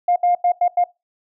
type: tone bursts at uneven times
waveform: sine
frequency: 707 Hz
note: F5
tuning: 21 cents sharp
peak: -12 dBFS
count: 5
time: 0.08-0.16 / 0.23-0.35 / 0.44-0.52 / 0.61-0.68 / 0.77-0.84 s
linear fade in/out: 5 ms
effects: noise-tail reverb RT60 0.2 s tail -20 dB re dry + tanh soft clip ceiling -8 dBFS